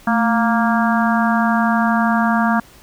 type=harmonic tone with a mistuned harmonic; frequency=233.1 Hz; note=A#3; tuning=in tune; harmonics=1 / 3 / 4 / 5 / 6 / 7; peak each=-16 / -21 / -22 / -23 / -24 / -24 dBFS; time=0.07-2.6 s; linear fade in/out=5 ms; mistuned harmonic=1; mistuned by=-85 cents; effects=pink hiss -46 dBFS RMS until 2.82 s